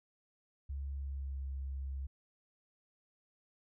sine tone with pitch glide, 69.3 to 67.6 Hz, C#2 to C#2, 0 to -43 cents, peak -37 dBFS, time 0.69-2.07 s, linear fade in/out 10 ms, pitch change -43 cents, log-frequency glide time 0.93-1.41 s, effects none

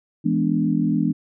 sine chord, E dominant seventh, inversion none, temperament equal, 164.81 / 207.7 / 246.9 / 293.7 Hz, E3 / G#3 / B3 / D4, 0 / 0 / 0 / 0 cents, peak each -23 dBFS, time 0.24-1.13 s, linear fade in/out 20 ms, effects none

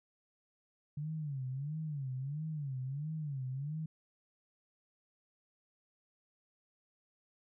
sine tone with vibrato, 142.7 Hz, D3, 49 cents flat, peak -36 dBFS, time 0.97-3.86 s, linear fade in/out 5 ms, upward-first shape sine, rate 1.5 Hz, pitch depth 180 cents each way, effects none

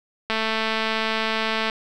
click train, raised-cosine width 0.3 ms, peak -8 dBFS, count 310, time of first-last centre 0.3-1.698 s, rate 221 Hz, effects none

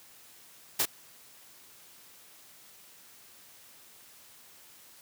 white noise with echo, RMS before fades -26 dBFS, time 0.79-0.83 s, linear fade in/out 10 ms, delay 27 ms, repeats 1, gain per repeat -3 dB, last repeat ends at 0.857 s, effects white hiss -55 dBFS RMS until 5.01 s + high-pass 80 Hz 12 dB/octave

